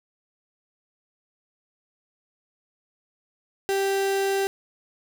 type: tone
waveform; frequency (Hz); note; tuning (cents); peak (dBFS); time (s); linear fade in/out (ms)
35% pulse; 391.5; G4; -2; -20; 3.69-4.47; 0
effects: 9-bit